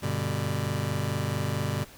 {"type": "chord", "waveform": "sawtooth", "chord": "G major", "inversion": "none", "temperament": "just", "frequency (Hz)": [98, 122.5, 147], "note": ["G2", "B2", "D3"], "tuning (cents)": [0, -14, 2], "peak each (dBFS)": -27, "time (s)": [0.02, 1.85], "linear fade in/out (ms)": 20, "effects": ["pink hiss -50 dBFS RMS until 1.97 s"]}